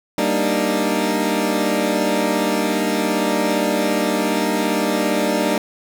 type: chord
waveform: 20% pulse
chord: Eb major seventh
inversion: first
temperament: equal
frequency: 196 / 233.1 / 293.7 / 311.1 Hz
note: G3 / Bb3 / D4 / Eb4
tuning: 0 / 0 / 0 / 0 cents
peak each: -18 dBFS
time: 0.18-5.58 s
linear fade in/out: 2 ms
effects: none